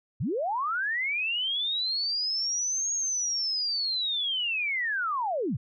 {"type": "linear two-way sweep", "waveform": "sine", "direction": "up then down", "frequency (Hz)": [87.6, 6620, 87.6], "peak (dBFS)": -26, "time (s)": [0.2, 5.57], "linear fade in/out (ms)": 10, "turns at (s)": 2.92, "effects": []}